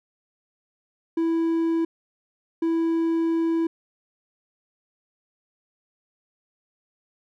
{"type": "tone bursts at uneven times", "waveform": "triangle", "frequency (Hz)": 329.6, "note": "E4", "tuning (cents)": 0, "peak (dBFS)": -18, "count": 2, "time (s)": [[1.17, 1.85], [2.62, 3.67]], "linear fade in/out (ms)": 5, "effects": []}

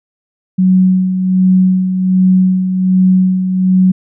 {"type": "tone with tremolo", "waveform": "sine", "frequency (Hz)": 185.8, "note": "F#3", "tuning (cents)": 7, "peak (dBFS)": -5, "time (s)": [0.58, 3.92], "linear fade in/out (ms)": 10, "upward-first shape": "sine", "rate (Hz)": 1.3, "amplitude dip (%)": 55, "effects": []}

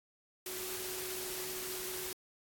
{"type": "tone in noise", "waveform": "sine", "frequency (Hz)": 370, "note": "F#4", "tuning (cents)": 0, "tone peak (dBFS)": -45, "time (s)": [0.46, 2.13], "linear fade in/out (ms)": 2, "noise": "white", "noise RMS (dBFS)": -41, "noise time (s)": [0.46, 2.13], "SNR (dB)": -7, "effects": ["AAC 64 kbps"]}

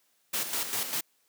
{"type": "noise with tremolo", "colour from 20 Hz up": "white", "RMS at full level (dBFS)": -30, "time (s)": [0.33, 1.01], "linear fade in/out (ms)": 10, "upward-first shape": "square", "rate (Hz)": 5, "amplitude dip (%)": 55, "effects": ["white hiss -70 dBFS RMS until 1.28 s", "high-pass 150 Hz 12 dB/octave"]}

